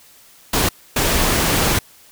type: noise bursts at uneven times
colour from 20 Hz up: pink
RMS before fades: -17 dBFS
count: 2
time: 0.53-0.69 / 0.96-1.79 s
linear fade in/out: 5 ms
effects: white hiss -48 dBFS RMS until 2.11 s